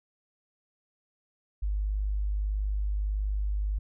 sine tone, 50.8 Hz, G#1, 38 cents flat, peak -26 dBFS, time 1.62-3.79 s, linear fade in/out 10 ms, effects none

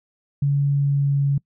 sine tone with pitch glide, 141.5 to 140.28 Hz, C#3 to C#3, +36 to +21 cents, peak -16 dBFS, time 0.42-1.38 s, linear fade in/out 5 ms, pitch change -15 cents, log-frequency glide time 0.68-1.26 s, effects noise-tail reverb RT60 0.1 s tail -24 dB re dry

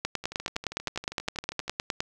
two click trains, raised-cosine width 0.2 ms, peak -10 / -21 dBFS, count 20 / 19, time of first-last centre 0.05-2.005 / 0.24-1.68 s, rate 9.72 / 12.5 Hz, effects none

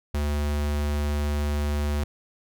square tone, 73.42 Hz, D2, in tune, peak -24 dBFS, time 0.14-2.04 s, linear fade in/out 5 ms, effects none

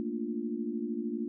sine chord, Bb major seventh, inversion third, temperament equal, 220 / 233.1 / 293.7 / 349.2 Hz, A3 / Bb3 / D4 / F4, 0 / 0 / 0 / 0 cents, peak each -38 / -35 / -38 / -38 dBFS, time 0-1.28 s, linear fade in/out 0 ms, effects none

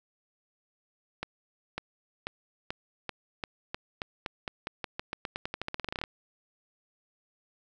accelerating click train, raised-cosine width 0.3 ms, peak -17 dBFS, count 29, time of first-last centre 1.23-6.039 s, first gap 550 ms, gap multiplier 0.89, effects none

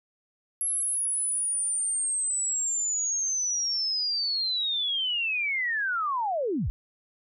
sine linear sweep, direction down, 11175 to 34.65 Hz, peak -25 dBFS, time 0.61-6.7 s, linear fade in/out 0 ms, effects none

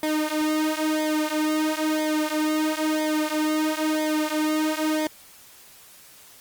sawtooth tone with flanger, 308.8 Hz, D#4, 13 cents flat, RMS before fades -24 dBFS, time 0.03-5.07 s, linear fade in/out 2 ms, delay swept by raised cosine 0.71 to 5.31 ms, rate 1 Hz, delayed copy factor -0.9, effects white hiss -49 dBFS RMS until 6.4 s + Opus 32 kbps

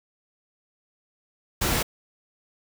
pink noise, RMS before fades -24 dBFS, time 1.61-1.83 s, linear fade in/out 10 ms, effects none

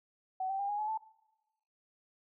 sine tone with pitch steps, 753 / 776.4 / 800.5 / 825.4 / 851.1 / 877.6 Hz, F#5 / G5 / G5 / G#5 / G#5 / A5, +30 / -17 / +36 / -11 / +42 / -5 cents, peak -32 dBFS, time 0.4-0.976 s, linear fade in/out 5 ms, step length 96 ms, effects noise-tail reverb RT60 1.0 s tail -21 dB re dry

